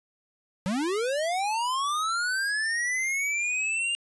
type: linear sweep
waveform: square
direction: up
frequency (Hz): 174.61 to 2821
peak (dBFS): -26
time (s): 0.66-3.95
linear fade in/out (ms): 0
effects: resampled to 24000 Hz